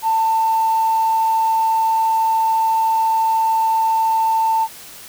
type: tone with tanh clipping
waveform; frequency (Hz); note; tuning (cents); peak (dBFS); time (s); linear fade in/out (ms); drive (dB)
triangle; 893; A5; +25; -13; 0.02-4.68; 50; 1
effects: white hiss -38 dBFS RMS until 5.08 s